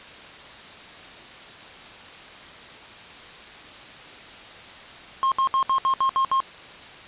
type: tone bursts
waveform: triangle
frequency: 1068 Hz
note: C6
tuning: 35 cents sharp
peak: -16 dBFS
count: 8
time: 5.23-6.403 s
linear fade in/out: 0 ms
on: 88 ms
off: 67 ms
effects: white hiss -42 dBFS RMS until 7.07 s + resampled to 8000 Hz